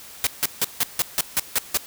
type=noise bursts; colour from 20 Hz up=white; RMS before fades=-20 dBFS; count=9; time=0.24-1.772 s; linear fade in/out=0 ms; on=28 ms; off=160 ms; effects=white hiss -42 dBFS RMS until 1.86 s